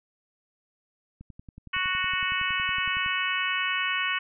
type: click train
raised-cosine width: 5 ms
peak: -31 dBFS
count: 21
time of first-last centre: 1.21-3.062 s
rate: 10.8 Hz
type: harmonic tone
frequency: 370 Hz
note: F#4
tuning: in tune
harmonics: 3 / 4 / 5 / 6 / 7 / 8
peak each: -32 / -32 / -32 / -32 / -32 / -32 dBFS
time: 1.73-4.19 s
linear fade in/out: 10 ms
effects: none